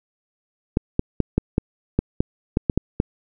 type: clicks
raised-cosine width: 3 ms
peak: -4 dBFS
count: 11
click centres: 0.771 / 0.994 / 1.203 / 1.38 / 1.581 / 1.99 / 2.205 / 2.571 / 2.698 / 2.776 / 3.001 s
effects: none